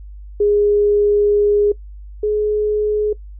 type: tone pair in turn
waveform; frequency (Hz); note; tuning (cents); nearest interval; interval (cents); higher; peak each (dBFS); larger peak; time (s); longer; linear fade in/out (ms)
sine; 412.7 / 421.9; G#4 / G#4; -11 / +27; unison; 38; second; -11 / -14; first; 0.4-1.72 / 2.23-3.13; first; 5
effects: noise-tail reverb RT60 0.1 s tail -20 dB re dry + added 50 Hz sine -32 dBFS peak until 3.39 s